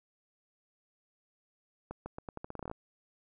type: accelerating click train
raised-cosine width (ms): 1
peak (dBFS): -26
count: 14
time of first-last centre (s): 1.91-2.714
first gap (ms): 150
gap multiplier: 0.83
effects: none